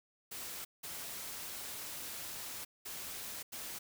white noise bursts at uneven times, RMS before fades -44 dBFS, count 4, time 0.31-0.65 / 0.83-2.65 / 2.85-3.43 / 3.52-3.79 s, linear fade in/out 10 ms, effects none

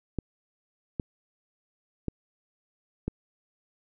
clicks, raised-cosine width 3 ms, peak -16 dBFS, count 4, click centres 0.187 / 0.998 / 2.083 / 3.08 s, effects none

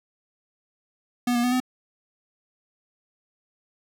square tone with pitch steps, 244.3 / 239.1 / 247.4 / 253.6 Hz, B3 / A#3 / B3 / B3, -19 / +44 / +3 / +46 cents, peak -21 dBFS, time 1.27-1.602 s, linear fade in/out 5 ms, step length 83 ms, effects none

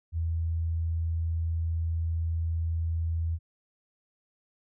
sine tone with vibrato, 82.41 Hz, E2, in tune, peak -26 dBFS, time 0.12-3.39 s, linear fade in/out 50 ms, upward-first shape square, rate 20 Hz, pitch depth 15 cents each way, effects none

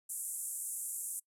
pink band-pass noise, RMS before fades -40 dBFS, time 0.09-1.2 s, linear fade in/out 10 ms, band 7800 to 12000 Hz, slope 48 dB/octave, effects noise-tail reverb RT60 0.1 s tail -24 dB re dry

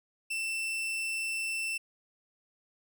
40% pulse tone, 2674 Hz, E7, 24 cents sharp, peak -30 dBFS, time 0.3-1.78 s, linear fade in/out 10 ms, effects none

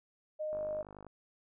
sine tone, 615 Hz, D#5, 20 cents flat, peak -34 dBFS, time 0.39-0.83 s, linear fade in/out 20 ms
click train, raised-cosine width 1 ms, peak -35 dBFS, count 28, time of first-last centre 0.53-1.067 s, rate 50.3 Hz
effects none

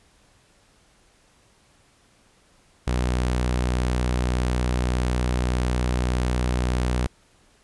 sawtooth tone, 61.7 Hz, B1, 1 cent flat, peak -17 dBFS, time 2.87-7.07 s, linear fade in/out 5 ms, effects pink hiss -59 dBFS RMS until 7.63 s + resampled to 24000 Hz

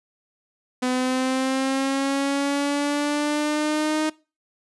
sawtooth linear sweep, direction up, 251.6 to 311.1 Hz, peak -17 dBFS, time 0.82-4.1 s, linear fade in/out 10 ms, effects noise-tail reverb RT60 0.3 s tail -22 dB re dry + resampled to 24000 Hz

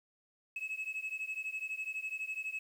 sine beating tone pair, 2574 / 2586 Hz, E7 / E7, -42 / -34 cents, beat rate 12 Hz, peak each -38 / -38 dBFS, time 0.56-2.59 s, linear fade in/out 5 ms, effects tanh soft clip ceiling -33 dBFS + 10-bit

